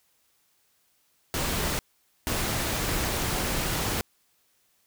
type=noise bursts at uneven times; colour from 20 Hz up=pink; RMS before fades=-28 dBFS; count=2; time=1.34-1.79 / 2.27-4.01 s; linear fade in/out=0 ms; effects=white hiss -68 dBFS RMS until 4.86 s